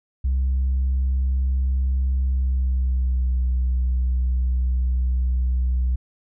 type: tone with pitch glide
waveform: sine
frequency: 65.41 to 62.71 Hz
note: C2 to B1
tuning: 0 to +27 cents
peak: -16 dBFS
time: 0.24-5.96 s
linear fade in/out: 10 ms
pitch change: -73 cents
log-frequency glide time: 2.22-3.38 s
effects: tanh soft clip ceiling -16 dBFS